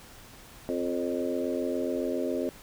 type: harmonic tone with a mistuned harmonic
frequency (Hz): 87.31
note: F2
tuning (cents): 0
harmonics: 3 / 4 / 5 / 6 / 7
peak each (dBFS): -32 / -33 / -34 / -35 / -35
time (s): 0.69-2.49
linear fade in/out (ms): 0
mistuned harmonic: 6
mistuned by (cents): +34
effects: pink hiss -50 dBFS RMS until 2.62 s